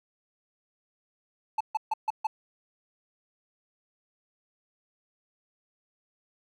triangle tone bursts, 870 Hz, A5, 20 cents flat, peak -22 dBFS, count 5, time 1.58-2.27 s, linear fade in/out 5 ms, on 26 ms, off 140 ms, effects none

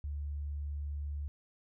sine tone, 72.6 Hz, D2, 19 cents flat, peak -35 dBFS, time 0.04-1.28 s, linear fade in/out 0 ms, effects none

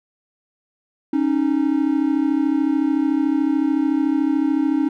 triangle tone pair together, 275.4 / 309.1 Hz, C#4 / D#4, -11 / -11 cents, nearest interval major second, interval 200 cents, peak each -17 dBFS, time 1.13-4.89 s, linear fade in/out 5 ms, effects none

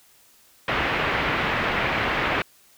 white low-pass noise, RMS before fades -24 dBFS, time 0.68-2.42 s, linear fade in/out 2 ms, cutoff 2500 Hz, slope 24 dB/octave, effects white hiss -56 dBFS RMS until 2.77 s

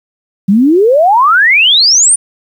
sine exponential sweep, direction up, 185 to 9540 Hz, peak -4 dBFS, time 0.48-2.16 s, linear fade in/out 10 ms, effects 7-bit

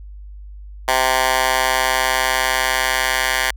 10% pulse tone with high-pass filter sweep, 130 Hz, C3, 11 cents flat, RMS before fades -18 dBFS, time 0.88-3.51 s, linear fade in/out 2 ms, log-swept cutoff 920 to 1400 Hz, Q 1.5, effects added 50 Hz sine -33 dBFS peak until 3.56 s

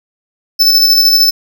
square tone with tremolo, 5274 Hz, E8, in tune, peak -5 dBFS, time 0.59-1.31 s, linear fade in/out 20 ms, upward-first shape square, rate 13 Hz, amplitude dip 30%, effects none

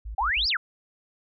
sine tone bursts, 53.6 Hz, A1, 45 cents flat, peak -32 dBFS, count 3, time 0.05-0.464 s, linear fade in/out 10 ms, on 100 ms, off 57 ms
sine exponential two-way sweep, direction up then down, 732 to 5420 to 1239 Hz, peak -22 dBFS, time 0.18-0.57 s, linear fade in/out 5 ms, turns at 0.48 s
effects none

